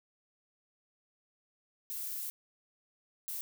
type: noise bursts at uneven times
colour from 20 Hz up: violet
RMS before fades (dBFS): -39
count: 2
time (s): 1.9-2.3 / 3.28-3.41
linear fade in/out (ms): 0
effects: none